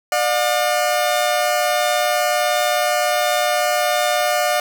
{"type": "tone pair together", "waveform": "sawtooth", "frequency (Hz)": [599.4, 719], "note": ["D5", "F#5"], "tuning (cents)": [35, -50], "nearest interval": "minor third", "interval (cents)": 315, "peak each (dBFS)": -15, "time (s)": [0.12, 4.6], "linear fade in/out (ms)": 2, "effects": []}